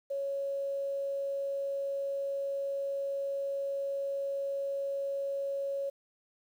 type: tone with quantisation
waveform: sine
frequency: 554.4 Hz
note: C#5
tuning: in tune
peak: -31 dBFS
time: 0.1-5.9 s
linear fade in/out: 10 ms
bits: 10
effects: none